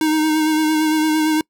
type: tone with vibrato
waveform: square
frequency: 311.1 Hz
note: D#4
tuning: in tune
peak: -15 dBFS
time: 0.01-1.41 s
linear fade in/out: 2 ms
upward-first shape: sine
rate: 8.8 Hz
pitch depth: 25 cents each way
effects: noise-tail reverb RT60 0.1 s tail -26 dB re dry